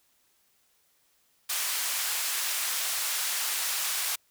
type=band-pass noise; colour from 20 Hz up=white; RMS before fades=-30 dBFS; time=1.49-4.16 s; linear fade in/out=10 ms; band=950 to 14000 Hz; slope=12 dB/octave; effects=white hiss -68 dBFS RMS until 4.3 s